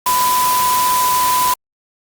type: tone in noise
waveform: sine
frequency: 1000 Hz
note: B5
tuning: 21 cents sharp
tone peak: -13 dBFS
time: 0.06-1.54 s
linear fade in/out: 5 ms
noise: white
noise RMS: -20 dBFS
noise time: 0.06-1.54 s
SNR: +4 dB
effects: Opus 48 kbps